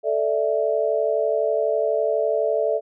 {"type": "chord", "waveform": "sine", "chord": "A suspended fourth", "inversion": "none", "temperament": "equal", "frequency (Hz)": [440, 587.3, 659.3], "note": ["A4", "D5", "E5"], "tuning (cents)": [0, 0, 0], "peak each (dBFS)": -23, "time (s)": [0.03, 2.81], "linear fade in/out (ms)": 50, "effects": []}